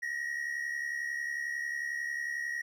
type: tone pair together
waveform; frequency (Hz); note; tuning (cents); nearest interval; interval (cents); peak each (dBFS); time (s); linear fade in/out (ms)
triangle; 1833 / 1904.1; A#6 / A#6; -30 / +36; minor second; 66; -38 / -32; 0.02-2.62; 10
effects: none